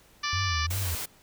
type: harmonic tone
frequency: 587.3 Hz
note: D5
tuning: in tune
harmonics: 2 / 3 / 4 / 5 / 6 / 7 / 8 / 9 / 10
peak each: -32 / -34 / -35 / -38 / -40 / -40 / -37 / -38 / -40 dBFS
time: 0.23-0.67 s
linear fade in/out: 10 ms
type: tone with vibrato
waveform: sine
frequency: 87.31 Hz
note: F2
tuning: in tune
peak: -28 dBFS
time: 0.33-0.95 s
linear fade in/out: 0 ms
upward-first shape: sine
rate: 2.7 Hz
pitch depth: 190 cents each way
type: noise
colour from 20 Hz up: white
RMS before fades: -34 dBFS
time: 0.7-1.06 s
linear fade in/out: 10 ms
effects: pink hiss -58 dBFS RMS until 1.22 s